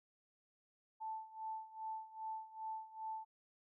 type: tone with tremolo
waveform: sine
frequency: 880 Hz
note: A5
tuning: in tune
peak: -40 dBFS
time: 1-3.25 s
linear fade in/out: 20 ms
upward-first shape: sine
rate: 2.5 Hz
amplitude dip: 85%
effects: none